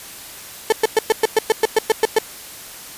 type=tone bursts; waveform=35% pulse; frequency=440 Hz; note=A4; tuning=in tune; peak=-9 dBFS; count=12; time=0.7-2.186 s; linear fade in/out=2 ms; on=23 ms; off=110 ms; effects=white hiss -36 dBFS RMS until 2.97 s + resampled to 32000 Hz